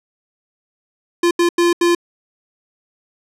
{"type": "tone bursts at uneven times", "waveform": "square", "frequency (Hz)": 345.6, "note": "F4", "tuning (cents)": -18, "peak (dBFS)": -12, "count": 4, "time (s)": [[1.23, 1.31], [1.39, 1.49], [1.58, 1.73], [1.81, 1.95]], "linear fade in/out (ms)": 5, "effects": ["low-pass 10000 Hz 12 dB/octave"]}